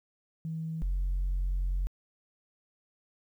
sine tone pair in turn, 161 / 45.18 Hz, E3 / F#1, -41 / -40 cents, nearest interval octave + minor seventh, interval 2199 cents, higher first, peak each -32 / -25 dBFS, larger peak second, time 0.45-0.82 / 0.82-1.87 s, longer second, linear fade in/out 0 ms, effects tanh soft clip ceiling -25 dBFS + 11-bit

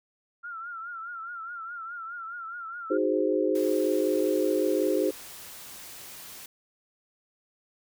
sine tone with vibrato, 1374 Hz, F6, 29 cents flat, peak -35 dBFS, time 0.43-2.98 s, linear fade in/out 20 ms, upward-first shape triangle, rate 4.8 Hz, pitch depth 97 cents each way
sine chord, Ab dominant seventh, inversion second, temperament equal, 311.1 / 370 / 415.3 / 523.3 Hz, Eb4 / Gb4 / Ab4 / C5, 0 / 0 / 0 / 0 cents, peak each -28 dBFS, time 2.9-5.11 s, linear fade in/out 10 ms
white noise, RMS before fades -44 dBFS, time 3.55-6.46 s, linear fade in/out 2 ms
effects none

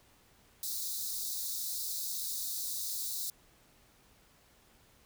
white high-pass noise, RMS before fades -37 dBFS, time 0.63-3.3 s, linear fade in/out 2 ms, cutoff 3700 Hz, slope 96 dB/octave, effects pink hiss -64 dBFS RMS until 5.05 s

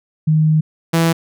sine / sawtooth tone pair in turn, 155.8 / 165.37 Hz, D#3 / E3, +3 / +6 cents, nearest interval minor second, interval 103 cents, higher second, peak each -10 / -8 dBFS, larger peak second, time 0.27-0.61 / 0.93-1.13 s, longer first, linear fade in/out 10 ms, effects none

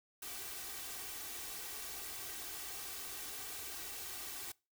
white noise with comb filter, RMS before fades -45 dBFS, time 0.22-4.52 s, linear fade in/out 5 ms, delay 2.6 ms, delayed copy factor +0.65, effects noise-tail reverb RT60 0.3 s tail -24 dB re dry

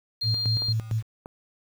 sine tone, 4200 Hz, C8, 6 cents sharp, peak -25 dBFS, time 0.21-0.73 s, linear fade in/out 10 ms
sine tone with tremolo, 111.2 Hz, A2, 19 cents sharp, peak -22 dBFS, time 0.23-1.03 s, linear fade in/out 50 ms, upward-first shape square, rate 4.4 Hz, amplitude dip 80%
clicks, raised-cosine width 1 ms, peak -25 dBFS, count 2, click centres 0.621 / 1.259 s
effects 8-bit

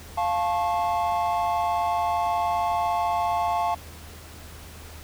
triangle chord, F augmented, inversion none, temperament just, 698.5 / 873.1 / 1091.3 Hz, F5 / A5 / C#6, 0 / -14 / -27 cents, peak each -23 / -24 / -28 dBFS, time 0.17-3.75 s, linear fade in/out 10 ms, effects added 79 Hz sine -43 dBFS peak until 5.03 s + pink hiss -45 dBFS RMS until 5.03 s

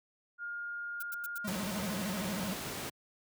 sine tone, 1416 Hz, F6, 23 cents sharp, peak -37 dBFS, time 0.38-1.49 s, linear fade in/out 50 ms
violet noise bursts, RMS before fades -42 dBFS, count 5, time 1-1.499 s, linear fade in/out 5 ms, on 27 ms, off 91 ms
square tone with vibrato, 196 Hz, G3, in tune, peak -36 dBFS, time 1.44-2.54 s, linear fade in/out 10 ms, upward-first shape square, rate 13 Hz, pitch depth 130 cents each way
pink noise, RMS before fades -39 dBFS, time 1.47-2.9 s, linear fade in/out 10 ms
effects high-pass 100 Hz 12 dB/octave

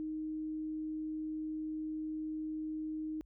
sine tone, 311.1 Hz, D#4, in tune, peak -36 dBFS, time 0-3.21 s, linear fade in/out 0 ms, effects added 50 Hz sine -61 dBFS peak until 3.25 s

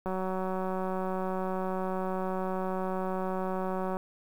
click train, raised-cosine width 1 ms, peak -20 dBFS, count 732, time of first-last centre 0.06-3.969 s, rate 187 Hz, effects 9-bit

